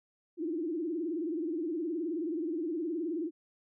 sine tone with vibrato, 327.1 Hz, E4, 13 cents flat, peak -31 dBFS, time 0.37-3.31 s, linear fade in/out 50 ms, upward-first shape sine, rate 19 Hz, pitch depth 150 cents each way, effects none

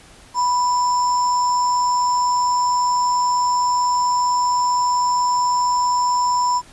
sine tone with sample-and-hold, 987.8 Hz, B5, in tune, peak -15 dBFS, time 0.34-6.62 s, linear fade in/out 50 ms, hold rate 6300 Hz, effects pink hiss -46 dBFS RMS until 6.72 s + resampled to 24000 Hz

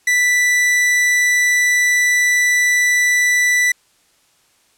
45% pulse tone, 1975.5 Hz, B6, in tune, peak -12 dBFS, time 0.07-3.72 s, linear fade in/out 5 ms, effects white hiss -57 dBFS RMS until 4.77 s + low-pass 10000 Hz 12 dB/octave

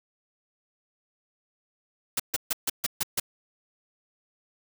white noise bursts, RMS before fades -26 dBFS, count 7, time 2.17-3.199 s, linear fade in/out 5 ms, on 27 ms, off 140 ms, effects none

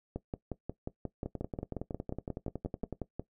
two click trains, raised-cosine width 2 ms, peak -23 / -22 dBFS, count 19 / 18, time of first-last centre 1.26-2.927 / 0.16-3.196 s, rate 10.8 / 5.6 Hz, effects noise-tail reverb RT60 0.1 s tail -17 dB re dry

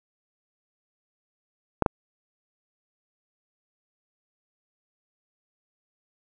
clicks, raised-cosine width 1 ms, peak -5 dBFS, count 2, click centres 1.823 / 1.862 s, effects none

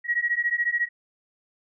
sine beating tone pair, 1900 / 1914 Hz, A#6 / A#6, +33 / +45 cents, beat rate 14 Hz, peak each -25 dBFS, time 0.04-0.89 s, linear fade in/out 50 ms, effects none

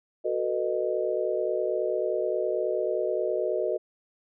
sine chord, B dominant seventh, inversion second, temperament just, 370.4 / 444.5 / 493.9 / 617.4 Hz, F#4 / A4 / B4 / D#5, +2 / +18 / 0 / -14 cents, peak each -30 / -31 / -31 / -29 dBFS, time 0.24-3.78 s, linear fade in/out 20 ms, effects none

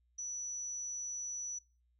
sine tone, 5920 Hz, F#8, in tune, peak -38 dBFS, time 0.18-1.59 s, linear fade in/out 10 ms, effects noise-tail reverb RT60 0.3 s tail -23 dB re dry + added 60 Hz sine -70 dBFS peak until 1.99 s

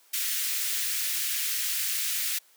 white high-pass noise, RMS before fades -29 dBFS, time 0.13-2.39 s, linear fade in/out 10 ms, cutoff 1700 Hz, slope 24 dB/octave, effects white hiss -60 dBFS RMS until 2.56 s + high-pass 400 Hz 12 dB/octave

